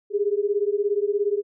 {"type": "beating tone pair", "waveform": "sine", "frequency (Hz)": [400.4, 417.4], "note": ["G4", "G#4"], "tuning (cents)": [37, 9], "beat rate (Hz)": 17, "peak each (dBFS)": -23, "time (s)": [0.1, 1.43], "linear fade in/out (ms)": 50, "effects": []}